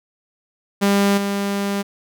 sawtooth tone with level steps, 200 Hz, G3, 35 cents sharp, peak -10 / -16 dBFS, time 0.81-1.83 s, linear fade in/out 20 ms, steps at 1.17 s, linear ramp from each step 10 ms, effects none

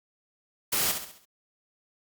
white noise with echo, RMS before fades -26 dBFS, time 0.72-0.92 s, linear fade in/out 10 ms, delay 67 ms, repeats 5, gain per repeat -7 dB, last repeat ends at 1.255 s, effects Opus 48 kbps

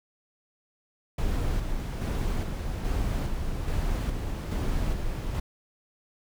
brown noise with tremolo, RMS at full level -27 dBFS, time 1.18-5.4 s, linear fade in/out 5 ms, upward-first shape square, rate 1.2 Hz, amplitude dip 35%, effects none

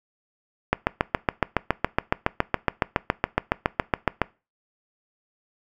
click train, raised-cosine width 0.5 ms, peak -3 dBFS, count 26, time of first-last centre 0.73-4.217 s, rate 7.17 Hz, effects noise-tail reverb RT60 0.3 s tail -22 dB re dry

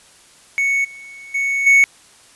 triangle tone with level steps, 2217 Hz, C#7, in tune, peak -13 / -33 / -15 / -6 dBFS, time 0.58-1.84 s, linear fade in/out 0 ms, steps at 0.84 / 1.34 / 1.66 s, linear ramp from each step 10 ms, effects white hiss -48 dBFS RMS until 2.35 s + resampled to 24000 Hz

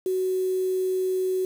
sine tone with quantisation, 372.9 Hz, F#4, 14 cents sharp, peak -22 dBFS, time 0.06-1.45 s, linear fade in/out 2 ms, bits 7, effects none

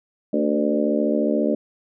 harmonic tone with a mistuned harmonic, 74.4 Hz, D2, 23 cents sharp, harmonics 3 / 4 / 5 / 6 / 7 / 8, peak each -23 / -23 / -27 / -28 / -27 / -25 dBFS, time 0.33-1.55 s, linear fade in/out 5 ms, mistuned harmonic 4, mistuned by -36 cents, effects none

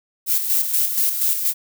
violet noise with tremolo, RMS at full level -18 dBFS, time 0.26-1.54 s, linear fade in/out 50 ms, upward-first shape square, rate 4.2 Hz, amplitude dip 50%, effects none

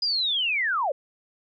sine linear sweep, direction down, 4978 to 503 Hz, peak -22 dBFS, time 0.02-0.92 s, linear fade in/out 5 ms, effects none

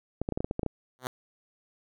clicks, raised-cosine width 2 ms, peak -16 dBFS, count 10, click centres 0.216 / 0.289 / 0.323 / 0.375 / 0.405 / 0.445 / 0.511 / 0.594 / 0.632 / 0.663 s
5% pulse tone with exponential growth, 127.3 Hz, C3, 47 cents flat, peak -17 dBFS, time 0.99-1.07 s, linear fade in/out 0 ms, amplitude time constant 17 ms
effects none

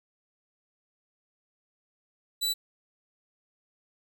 sawtooth tone, 3955 Hz, B7, 2 cents sharp, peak -23 dBFS, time 2.41-2.54 s, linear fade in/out 20 ms, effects none

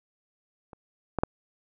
clicks, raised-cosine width 1 ms, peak -30 / -13 / -8 dBFS, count 3, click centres 0.732 / 1.187 / 1.235 s, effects none

